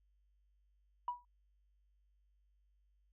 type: tone with exponential decay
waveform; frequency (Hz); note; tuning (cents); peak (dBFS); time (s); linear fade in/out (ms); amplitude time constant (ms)
sine; 975; B5; -23; -31; 1.08-1.25; 2; 35
effects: tanh soft clip ceiling -28 dBFS + added 50 Hz sine -70 dBFS peak until 3.12 s